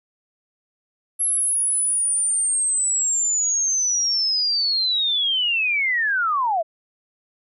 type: linear sweep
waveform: sine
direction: down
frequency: 11175 to 620 Hz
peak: -18 dBFS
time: 1.19-6.63 s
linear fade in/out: 20 ms
effects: none